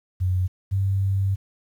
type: tone pair in turn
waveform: sine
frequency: 91.8 / 97.26 Hz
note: F#2 / G2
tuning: -13 / -13 cents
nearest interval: minor second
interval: 100 cents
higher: second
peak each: -19 dBFS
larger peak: neither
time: 0.2-0.48 / 0.71-1.36 s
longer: second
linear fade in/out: 20 ms
effects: 9-bit